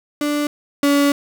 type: tone pair in turn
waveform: 35% pulse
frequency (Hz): 293.7 / 284.4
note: D4 / C#4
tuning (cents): 0 / +45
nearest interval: minor second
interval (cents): 55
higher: first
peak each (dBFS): -16 / -11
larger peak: second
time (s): 0.21-0.47 / 0.83-1.12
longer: second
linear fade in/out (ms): 2
effects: none